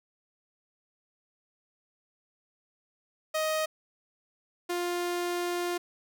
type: tone pair in turn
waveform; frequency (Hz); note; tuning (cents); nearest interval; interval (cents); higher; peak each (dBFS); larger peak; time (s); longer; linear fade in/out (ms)
sawtooth; 626 / 351.3; D#5 / F4; +10 / +10; minor seventh; 1000; first; -23 / -25; first; 3.34-3.66 / 4.69-5.78; second; 10
effects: none